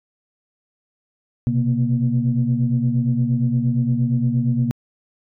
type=tone cluster; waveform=sine; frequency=123.7 / 132.3 / 236.1 Hz; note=B2 / C3 / A#3; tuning=+3 / +20 / +22 cents; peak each=-20 dBFS; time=1.47-4.71 s; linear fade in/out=0 ms; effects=tanh soft clip ceiling -8 dBFS